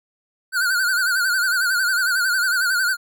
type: tone with vibrato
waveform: square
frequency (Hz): 1480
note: F#6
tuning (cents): 0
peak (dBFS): -18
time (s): 0.52-2.97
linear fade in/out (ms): 50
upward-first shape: sine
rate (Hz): 11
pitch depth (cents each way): 93
effects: none